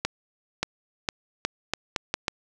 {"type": "accelerating click train", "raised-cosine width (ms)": 0.2, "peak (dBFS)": -7, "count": 8, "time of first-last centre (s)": [0.05, 2.282], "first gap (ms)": 580, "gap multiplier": 0.79, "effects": []}